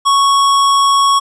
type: tone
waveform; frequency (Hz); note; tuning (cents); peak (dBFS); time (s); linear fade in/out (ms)
square; 1108.7; C#6; 0; -9; 0.05-1.2; 20
effects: resampled to 22050 Hz